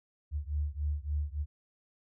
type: beating tone pair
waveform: sine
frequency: 72.4 / 75.9 Hz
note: D2 / D#2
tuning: -24 / -42 cents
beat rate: 3.5 Hz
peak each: -33 / -34 dBFS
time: 0.31-1.46 s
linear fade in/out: 50 ms
effects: none